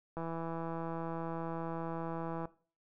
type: click train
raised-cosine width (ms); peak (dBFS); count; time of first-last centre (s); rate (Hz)
1; -26; 378; 0.17-2.455; 165
effects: noise-tail reverb RT60 0.4 s tail -19 dB re dry